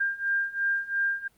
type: beating tone pair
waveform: sine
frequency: 1597 / 1599.9 Hz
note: G6 / G6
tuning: +32 / +35 cents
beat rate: 2.9 Hz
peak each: -29 / -27 dBFS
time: 0-1.28 s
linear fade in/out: 10 ms
effects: pink hiss -65 dBFS RMS until 1.37 s + Opus 32 kbps